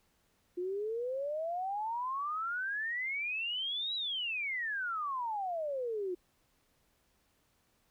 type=exponential two-way sweep; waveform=sine; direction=up then down; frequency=349.2 to 3951 to 349.2 Hz; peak=-33 dBFS; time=0.57-6.15 s; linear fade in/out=10 ms; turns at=3.95 s; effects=pink hiss -73 dBFS RMS until 7.9 s